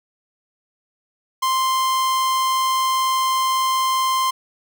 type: tone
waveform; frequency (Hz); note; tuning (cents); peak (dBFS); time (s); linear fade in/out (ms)
45% pulse; 1046.5; C6; 0; -17; 1.42-4.31; 10
effects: none

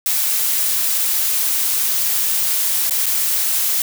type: noise with dropouts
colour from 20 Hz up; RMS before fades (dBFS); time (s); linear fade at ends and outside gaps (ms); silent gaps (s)
blue; -18; 0.06-3.82; 1; 2.897-2.908 / 3.059-3.064
effects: none

